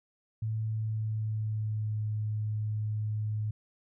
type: tone with pitch glide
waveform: sine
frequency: 110 to 107.05 Hz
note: A2 to A2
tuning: 0 to -47 cents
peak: -29 dBFS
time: 0.42-3.51 s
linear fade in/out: 5 ms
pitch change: -47 cents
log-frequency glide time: 0.61-2.03 s
effects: none